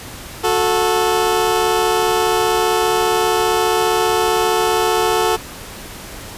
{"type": "tone pair together", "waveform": "20% pulse", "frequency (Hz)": [364.9, 440], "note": ["F#4", "A4"], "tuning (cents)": [-24, 0], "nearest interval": "minor third", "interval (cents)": 324, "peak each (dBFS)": [-13, -11], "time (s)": [0.43, 5.37], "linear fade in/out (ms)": 20, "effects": ["pink hiss -33 dBFS RMS until 6.37 s", "resampled to 32000 Hz"]}